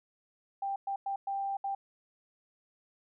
sine tone bursts at uneven times, 789 Hz, G5, 11 cents sharp, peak -31 dBFS, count 5, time 0.62-0.76 / 0.87-0.96 / 1.06-1.16 / 1.27-1.57 / 1.64-1.75 s, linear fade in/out 5 ms, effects none

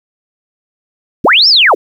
sine linear two-way sweep, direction up then down, 77.78 to 5520 to 252.6 Hz, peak -4 dBFS, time 1.24-1.75 s, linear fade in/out 10 ms, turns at 1.48 s, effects 7-bit

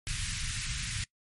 pink band-stop noise, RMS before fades -34 dBFS, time 0.07-1.04 s, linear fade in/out 0 ms, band 150 to 1700 Hz, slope 24 dB/octave, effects noise-tail reverb RT60 0.1 s tail -22 dB re dry + MP3 48 kbps

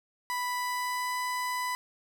30% pulse tone with pitch glide, 989 to 996.5 Hz, B5 to B5, +2 to +15 cents, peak -27 dBFS, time 0.3-1.75 s, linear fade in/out 0 ms, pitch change +13 cents, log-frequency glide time 0.57-1.17 s, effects none

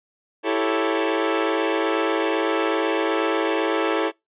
sawtooth chord, A dominant seventh, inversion second, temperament equal, 329.6 / 392 / 440 / 554.4 Hz, E4 / G4 / A4 / C#5, 0 / 0 / 0 / 0 cents, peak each -20 / -24 / -20 / -23 dBFS, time 0.43-4.12 s, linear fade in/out 50 ms, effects noise-tail reverb RT60 0.2 s tail -25 dB re dry + resampled to 8000 Hz

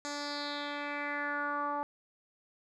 10% pulse tone with low-pass filter sweep, 290 Hz, D4, 22 cents flat, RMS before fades -36 dBFS, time 0.05-1.83 s, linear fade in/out 0 ms, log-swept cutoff 6400 to 950 Hz, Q 4, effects none

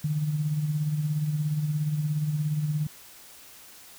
sine tone with tremolo, 151 Hz, D3, 48 cents sharp, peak -22 dBFS, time 0.04-2.87 s, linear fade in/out 5 ms, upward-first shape sine, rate 17 Hz, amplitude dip 50%, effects white hiss -49 dBFS RMS until 3.98 s

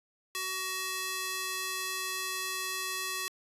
square tone with high-pass filter, 375.3 Hz, F#4, 25 cents sharp, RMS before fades -35 dBFS, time 0.35-3.28 s, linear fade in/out 0 ms, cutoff 1600 Hz, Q 0.51, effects resampled to 32000 Hz

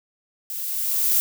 violet noise with level ramp, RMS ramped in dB -31 to -18 dBFS, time 0.5-1.2 s, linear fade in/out 0 ms, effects none

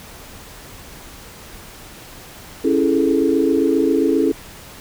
sine chord, A major seventh, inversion first, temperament just, 275 / 330 / 412.5 / 440 Hz, C#4 / E4 / G#4 / A4, -14 / +2 / -12 / 0 cents, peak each -18 / -18 / -21 / -20 dBFS, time 2.64-4.32 s, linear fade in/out 10 ms, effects pink hiss -39 dBFS RMS until 4.8 s

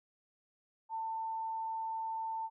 sine tone, 894 Hz, A5, 27 cents sharp, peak -35 dBFS, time 0.89-2.5 s, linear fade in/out 50 ms, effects none

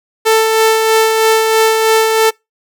sawtooth tone with tremolo, 443 Hz, A4, 12 cents sharp, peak -3 dBFS, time 0.25-2.31 s, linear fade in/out 20 ms, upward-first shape sine, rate 3.1 Hz, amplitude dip 35%, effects noise-tail reverb RT60 0.2 s tail -25 dB re dry

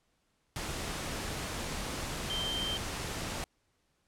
sine tone in noise, 3136 Hz, G7, in tune, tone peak -33 dBFS, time 2.3-2.77 s, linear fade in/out 0 ms, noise pink, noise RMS -37 dBFS, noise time 0.56-3.44 s, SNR +1 dB, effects pink hiss -75 dBFS RMS until 4.07 s + low-pass 10000 Hz 12 dB/octave

